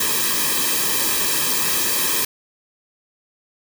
white noise with comb filter, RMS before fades -20 dBFS, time 0-2.25 s, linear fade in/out 5 ms, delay 1.4 ms, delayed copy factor -0.9, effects none

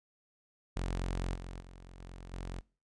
sawtooth tone with level steps, 44.62 Hz, F1, 38 cents sharp, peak -29 / -38 / -46 / -42 / -35 dBFS, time 0.76-2.61 s, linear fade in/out 10 ms, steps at 1.35 / 1.6 / 1.99 / 2.33 s, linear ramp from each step 5 ms, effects noise-tail reverb RT60 0.4 s tail -25 dB re dry + resampled to 22050 Hz

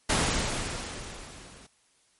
pink noise with level ramp, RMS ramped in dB -23 to -51 dBFS, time 0.09-1.67 s, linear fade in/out 10 ms, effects white hiss -66 dBFS RMS until 2.19 s + MP3 48 kbps

